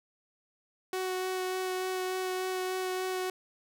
sawtooth tone with vibrato, 371.5 Hz, F#4, 7 cents sharp, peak -27 dBFS, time 0.93-3.3 s, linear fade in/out 2 ms, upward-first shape sine, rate 3.4 Hz, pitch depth 10 cents each way, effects none

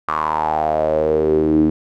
sawtooth tone with band-pass filter sweep, 77.78 Hz, D#2, in tune, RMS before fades -17 dBFS, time 0.08-1.7 s, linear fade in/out 5 ms, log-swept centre 1200 to 280 Hz, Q 7.8, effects none

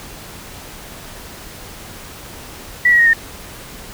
sine tone with pitch steps, 1951 / 1909.7 / 1869.4 / 1829.8 Hz, B6 / A#6 / A#6 / A#6, -22 / +41 / +4 / -33 cents, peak -8 dBFS, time 2.85-3.134 s, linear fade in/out 5 ms, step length 71 ms, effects pink hiss -35 dBFS RMS until 3.93 s

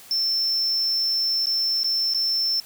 triangle tone with dropouts, 5350 Hz, E8, 25 cents sharp, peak -19 dBFS, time 0.11-2.6 s, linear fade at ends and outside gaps 1 ms, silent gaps 1.458-1.469 / 1.833-1.844 / 2.137-2.146 s, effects white hiss -46 dBFS RMS until 2.65 s

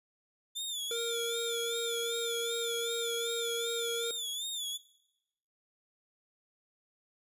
sawtooth tone with vibrato, 3520 Hz, A7, in tune, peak -32 dBFS, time 0.55-4.78 s, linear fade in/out 20 ms, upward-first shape sine, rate 2.6 Hz, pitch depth 96 cents each way
square tone, 466.2 Hz, A#4, in tune, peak -35 dBFS, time 0.91-4.11 s, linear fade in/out 2 ms
effects noise-tail reverb RT60 0.9 s tail -19 dB re dry + resampled to 32000 Hz

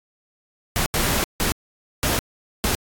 pink noise bursts at uneven times, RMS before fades -21 dBFS, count 5, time 0.76-0.86 / 0.94-1.24 / 1.4-1.52 / 2.03-2.19 / 2.64-2.75 s, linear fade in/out 0 ms, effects AAC 64 kbps

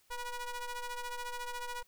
sawtooth ring-modulated tone, 486 Hz, B4, 28 cents flat, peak -31 dBFS, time 0.1-1.83 s, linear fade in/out 10 ms, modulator 479 Hz, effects white hiss -69 dBFS RMS until 1.87 s

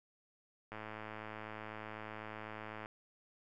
click train, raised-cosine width 0.5 ms, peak -30 dBFS, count 232, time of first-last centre 0.72-2.859 s, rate 108 Hz, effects none

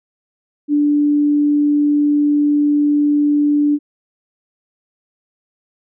sine tone, 293 Hz, D4, 4 cents flat, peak -11 dBFS, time 0.68-3.79 s, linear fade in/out 50 ms, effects none

